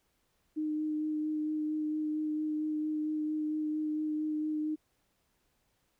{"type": "tone with vibrato", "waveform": "sine", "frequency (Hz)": 306.6, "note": "D#4", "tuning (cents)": -25, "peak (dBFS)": -30, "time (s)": [0.56, 4.76], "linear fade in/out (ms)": 20, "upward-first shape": "sine", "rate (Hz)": 4.4, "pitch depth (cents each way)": 12, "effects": ["pink hiss -75 dBFS RMS until 5.99 s"]}